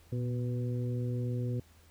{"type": "harmonic tone with a mistuned harmonic", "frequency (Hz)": 123.47, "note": "B2", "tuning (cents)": 0, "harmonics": [1, 2, 3, 4], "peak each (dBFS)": [-31, -39, -43, -44], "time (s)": [0.12, 1.6], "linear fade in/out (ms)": 5, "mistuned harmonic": 1, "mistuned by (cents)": -46, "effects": ["added 81 Hz sine -59 dBFS peak until 1.9 s", "pink hiss -63 dBFS RMS until 1.9 s"]}